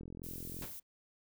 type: click train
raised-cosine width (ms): 3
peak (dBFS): -34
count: 28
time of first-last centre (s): 0.01-0.636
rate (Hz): 43.1
type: noise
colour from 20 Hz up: violet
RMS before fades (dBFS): -47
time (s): 0.23-0.8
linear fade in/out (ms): 10
type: noise with exponential decay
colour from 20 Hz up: pink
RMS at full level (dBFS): -42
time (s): 0.62-0.83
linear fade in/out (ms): 2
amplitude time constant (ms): 44
effects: none